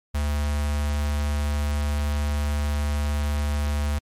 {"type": "tone with notch filter", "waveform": "square", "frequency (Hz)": 73.3, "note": "D2", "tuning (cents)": -3, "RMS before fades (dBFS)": -24, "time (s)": [0.14, 3.99], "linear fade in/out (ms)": 10, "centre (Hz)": 330, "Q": 1.1, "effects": ["MP3 64 kbps"]}